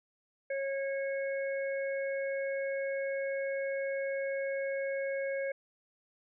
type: harmonic tone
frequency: 547 Hz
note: C#5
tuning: 23 cents flat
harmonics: 1 / 3 / 4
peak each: -32 / -42 / -43 dBFS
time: 0.5-5.52 s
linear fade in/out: 5 ms
effects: none